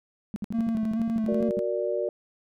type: tone bursts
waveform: sine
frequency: 207.7 Hz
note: G#3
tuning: in tune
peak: -27 dBFS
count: 16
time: 0.34-1.591 s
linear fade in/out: 0 ms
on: 21 ms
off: 61 ms
type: tone with vibrato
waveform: triangle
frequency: 224.1 Hz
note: A3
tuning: 32 cents sharp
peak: -22 dBFS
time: 0.53-1.5 s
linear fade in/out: 20 ms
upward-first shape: square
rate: 2.3 Hz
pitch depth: 31 cents each way
type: chord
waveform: sine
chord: Gb augmented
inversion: none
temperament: equal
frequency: 370 / 466.2 / 587.3 Hz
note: Gb4 / Bb4 / D5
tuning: 0 / 0 / 0 cents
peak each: -30 / -30 / -28 dBFS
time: 1.28-2.09 s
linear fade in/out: 2 ms
effects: none